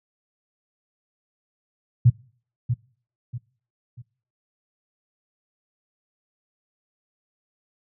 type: tone with echo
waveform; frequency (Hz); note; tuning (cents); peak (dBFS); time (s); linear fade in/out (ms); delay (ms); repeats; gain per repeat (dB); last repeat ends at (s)
sine; 120.4; B2; -44; -9; 2.05-2.1; 10; 640; 3; -9; 4.02
effects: noise-tail reverb RT60 0.5 s tail -25 dB re dry + high-pass 80 Hz 12 dB/octave